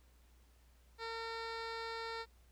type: tone with low-pass filter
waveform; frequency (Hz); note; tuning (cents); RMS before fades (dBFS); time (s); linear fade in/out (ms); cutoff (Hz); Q
15% pulse; 455.3; A#4; -41; -43; 0.98-2.26; 50; 4000; 1.9
effects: added 60 Hz sine -63 dBFS peak until 2.51 s + pink hiss -72 dBFS RMS until 2.51 s